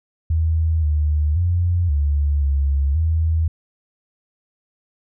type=tone with pitch steps; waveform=sine; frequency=80.5 / 75.4 / 87.6 / 72.2 / 69.7 / 80.7 Hz; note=E2 / D2 / F2 / D2 / C#2 / E2; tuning=-41 / +46 / +6 / -29 / +10 / -36 cents; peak=-15 dBFS; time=0.3-3.48 s; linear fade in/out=5 ms; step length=530 ms; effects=none